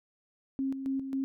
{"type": "tone with tremolo", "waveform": "sine", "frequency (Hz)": 268.8, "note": "C4", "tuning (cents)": 47, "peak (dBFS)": -28, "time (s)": [0.59, 1.24], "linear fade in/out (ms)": 0, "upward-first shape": "square", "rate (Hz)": 3.7, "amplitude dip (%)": 55, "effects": []}